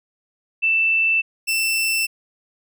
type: tone pair in turn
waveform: sine / sawtooth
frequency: 2658 / 2672 Hz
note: E7 / E7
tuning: +14 / +23 cents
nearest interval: unison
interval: 9 cents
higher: second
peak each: -15 dBFS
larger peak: neither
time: 0.62-1.22 / 1.47-2.07 s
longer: neither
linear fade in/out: 20 ms
effects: none